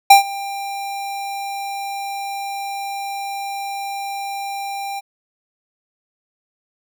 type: tone with ADSR envelope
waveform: square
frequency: 794 Hz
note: G5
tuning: 22 cents sharp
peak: -3 dBFS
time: 0.1-5.01 s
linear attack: 7 ms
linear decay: 120 ms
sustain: -22 dB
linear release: 26 ms
effects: none